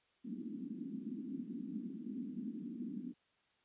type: band-pass noise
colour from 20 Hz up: white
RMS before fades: -44 dBFS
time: 0.24-3.14 s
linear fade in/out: 20 ms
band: 200 to 280 Hz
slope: 48 dB/octave
effects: white hiss -75 dBFS RMS until 3.64 s + resampled to 8000 Hz